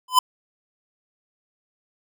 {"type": "tone with exponential growth", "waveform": "square", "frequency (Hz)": 1013, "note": "B5", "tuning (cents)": 44, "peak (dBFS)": -9, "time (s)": [0.08, 0.19], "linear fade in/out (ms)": 5, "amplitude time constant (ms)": 23, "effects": []}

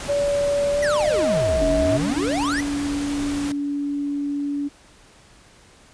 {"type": "noise", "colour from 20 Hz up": "pink", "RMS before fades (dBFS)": -32, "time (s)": [0, 3.52], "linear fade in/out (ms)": 2}
{"type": "tone with pitch glide", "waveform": "sine", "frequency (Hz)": [572, 638.4], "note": ["D5", "D#5"], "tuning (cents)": [-46, 44], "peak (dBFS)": -18, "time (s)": [0.08, 1.98], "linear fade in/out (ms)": 20, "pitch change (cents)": 190, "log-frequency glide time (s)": [0.71, 1.39]}
{"type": "exponential two-way sweep", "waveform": "square", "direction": "down then up", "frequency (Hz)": [2062, 38.08, 2062], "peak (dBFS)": -24, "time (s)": [0.82, 2.61], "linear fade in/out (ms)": 10, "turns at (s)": 1.68}
{"type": "tone", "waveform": "sine", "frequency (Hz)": 286.1, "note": "D4", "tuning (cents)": -45, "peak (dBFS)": -22, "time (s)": [1.6, 4.69], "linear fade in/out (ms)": 20}
{"effects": ["pink hiss -51 dBFS RMS until 5.93 s", "resampled to 22050 Hz"]}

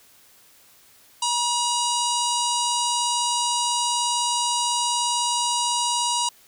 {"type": "harmonic tone", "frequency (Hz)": 959, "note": "A#5", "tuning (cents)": 49, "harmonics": [1, 3, 4, 5, 6, 7, 8, 9, 10], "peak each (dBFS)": [-24, -29, -30, -31, -32, -32, -33, -34, -34], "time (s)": [1.22, 6.29], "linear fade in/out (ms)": 5, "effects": ["white hiss -54 dBFS RMS until 6.47 s"]}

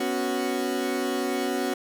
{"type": "chord", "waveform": "30% pulse", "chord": "B suspended second", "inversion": "none", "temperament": "equal", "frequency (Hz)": [246.9, 277.2, 370], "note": ["B3", "C#4", "F#4"], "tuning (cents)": [0, 0, 0], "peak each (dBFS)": [-28, -27, -26], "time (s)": [0, 1.74], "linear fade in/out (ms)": 5, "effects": []}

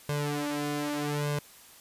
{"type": "tone with flanger", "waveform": "sawtooth", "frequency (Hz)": 146.5, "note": "D3", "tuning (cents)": -4, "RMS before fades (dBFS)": -31, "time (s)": [0.09, 1.39], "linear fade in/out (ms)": 2, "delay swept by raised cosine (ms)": [1.9, 4], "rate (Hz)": 0.82, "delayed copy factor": 0.95, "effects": ["white hiss -53 dBFS RMS until 1.8 s", "resampled to 32000 Hz"]}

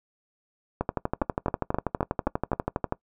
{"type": "two click trains", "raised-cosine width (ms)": 1, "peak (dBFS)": [-10, -11], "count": [6, 27], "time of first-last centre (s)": [[1.22, 2.532], [0.81, 2.924]], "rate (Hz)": [3.81, 12.3], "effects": ["noise-tail reverb RT60 0.1 s tail -21 dB re dry"]}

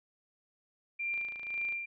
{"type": "tone with tremolo", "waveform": "sine", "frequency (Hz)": 2378, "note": "D7", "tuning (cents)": 21, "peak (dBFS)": -31, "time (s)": [0.99, 1.86], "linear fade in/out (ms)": 10, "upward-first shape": "sine", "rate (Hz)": 1.9, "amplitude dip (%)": 65}
{"type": "click train", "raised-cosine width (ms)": 0.3, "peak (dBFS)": -35, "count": 17, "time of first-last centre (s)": [1.14, 1.724], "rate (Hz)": 27.4}
{"effects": []}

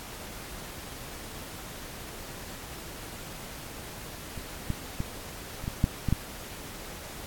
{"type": "clicks", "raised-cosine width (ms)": 5, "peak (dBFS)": [-27, -16, -17, -25, -18, -9, -14, -11], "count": 8, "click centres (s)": [4.377, 4.703, 5.004, 5.64, 5.679, 5.841, 6.087, 6.126], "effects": ["pink hiss -42 dBFS RMS until 7.26 s", "AAC 64 kbps"]}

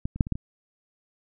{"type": "clicks", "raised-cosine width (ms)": 5, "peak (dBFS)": [-15, -23, -6, -23, -12, -21], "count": 6, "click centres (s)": [0.055, 0.16, 0.208, 0.269, 0.323, 0.355], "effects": []}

